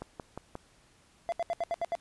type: click train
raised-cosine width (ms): 1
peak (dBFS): -24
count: 4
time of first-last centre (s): 0.02-0.554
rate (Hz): 5.62
type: tone bursts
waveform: triangle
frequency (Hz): 680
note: F5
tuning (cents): -46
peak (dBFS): -26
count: 7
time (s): 1.29-1.952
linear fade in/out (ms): 0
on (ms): 32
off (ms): 73
effects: pink hiss -63 dBFS RMS until 2 s + resampled to 24000 Hz